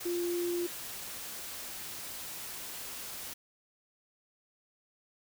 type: tone in noise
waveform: sine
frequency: 348.5 Hz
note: F4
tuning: 4 cents flat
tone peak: -30 dBFS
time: 0.05-0.67 s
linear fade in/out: 10 ms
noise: white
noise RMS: -42 dBFS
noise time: 0-3.34 s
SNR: +9 dB
effects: none